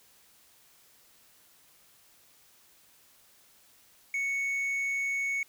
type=tone with hard clipping; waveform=sine; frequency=2217 Hz; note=C#7; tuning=in tune; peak=-29 dBFS; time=4.14-5.43 s; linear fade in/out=2 ms; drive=3 dB; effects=white hiss -61 dBFS RMS until 5.48 s